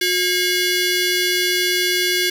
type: ring-modulated tone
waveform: 15% pulse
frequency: 1261 Hz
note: D#6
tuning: 23 cents sharp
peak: -7 dBFS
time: 0.01-2.3 s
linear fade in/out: 5 ms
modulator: 900 Hz
effects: none